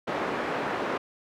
pink band-pass noise, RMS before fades -30 dBFS, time 0.07-0.98 s, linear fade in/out 10 ms, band 310 to 1600 Hz, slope 12 dB/octave, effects none

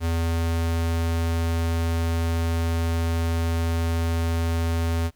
square tone, 83.1 Hz, E2, 15 cents sharp, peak -22 dBFS, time 0-5.11 s, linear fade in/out 50 ms, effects pink hiss -66 dBFS RMS until 5.15 s

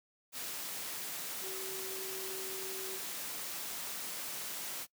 sine tone in noise, 380.7 Hz, F#4, 49 cents sharp, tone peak -44 dBFS, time 1.4-3 s, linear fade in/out 50 ms, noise white, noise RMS -41 dBFS, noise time 0.32-4.87 s, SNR -6 dB, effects noise-tail reverb RT60 0.1 s tail -22 dB re dry + high-pass 150 Hz 12 dB/octave

